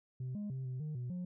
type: tone with pitch steps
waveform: sine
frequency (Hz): 128 / 206.9 / 131.6 / 127.9 / 152.7 / 123.5 / 179.5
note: C3 / G#3 / C3 / C3 / D#3 / B2 / F3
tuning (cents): -38 / -6 / +10 / -39 / -32 / 0 / +48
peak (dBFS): -35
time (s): 0.2-1.25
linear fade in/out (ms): 5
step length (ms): 150
effects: tanh soft clip ceiling -36 dBFS